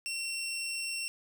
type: tone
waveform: 20% pulse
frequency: 2722 Hz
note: F7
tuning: 45 cents flat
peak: -29 dBFS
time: 0.06-1.08 s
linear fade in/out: 0 ms
effects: none